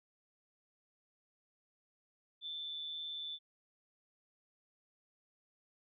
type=tone with amplitude modulation; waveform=sine; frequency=3520 Hz; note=A7; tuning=in tune; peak=-38 dBFS; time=2.41-3.39 s; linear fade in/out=50 ms; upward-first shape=sine; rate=158 Hz; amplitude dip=45%; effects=none